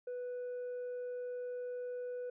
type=tone with tanh clipping; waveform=sine; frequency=493.9 Hz; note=B4; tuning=in tune; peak=-39 dBFS; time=0.07-2.3 s; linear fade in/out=5 ms; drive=2 dB; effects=none